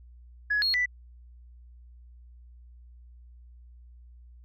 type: tone with pitch steps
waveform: sine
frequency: 1684 / 4296 / 1979 Hz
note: G#6 / C8 / B6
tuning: +24 / +45 / +3 cents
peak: -22 dBFS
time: 0.5-0.86 s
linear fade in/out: 10 ms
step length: 120 ms
effects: tanh soft clip ceiling -18 dBFS + added 60 Hz sine -48 dBFS peak until 4.44 s